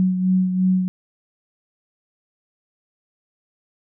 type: beating tone pair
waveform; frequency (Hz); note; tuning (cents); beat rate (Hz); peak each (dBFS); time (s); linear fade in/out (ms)
sine; 185 / 187.9; F#3 / F#3; 0 / +27; 2.9; -16 / -25; 0-0.88; 0
effects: none